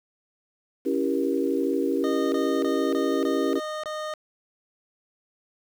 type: chord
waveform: sine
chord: C# diminished seventh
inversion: none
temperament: equal with one note detuned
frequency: 277.2 / 329.6 / 392 / 474.9 Hz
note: C#4 / E4 / G4 / Bb4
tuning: 0 / 0 / 0 / +32 cents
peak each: -26 / -28 / -27 / -29 dBFS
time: 0.85-3.6 s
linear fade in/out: 20 ms
type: tone bursts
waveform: 25% pulse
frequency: 615 Hz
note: D#5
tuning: 20 cents flat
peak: -26 dBFS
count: 7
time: 2.04-4.138 s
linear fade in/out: 0 ms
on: 280 ms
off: 23 ms
effects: low-pass 6000 Hz 12 dB/octave + 8-bit